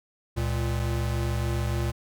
square tone pair together, 68.85 / 115.9 Hz, C#2 / A#2, -11 / -10 cents, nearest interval major sixth, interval 901 cents, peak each -29 / -28 dBFS, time 0.36-1.92 s, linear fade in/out 20 ms, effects none

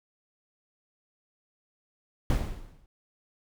brown noise with exponential decay, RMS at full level -21 dBFS, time 2.3-2.86 s, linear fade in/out 1 ms, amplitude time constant 120 ms, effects none

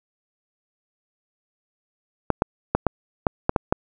clicks, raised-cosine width 1 ms, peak -3 dBFS, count 8, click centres 2.303 / 2.421 / 2.75 / 2.867 / 3.268 / 3.494 / 3.562 / 3.725 s, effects none

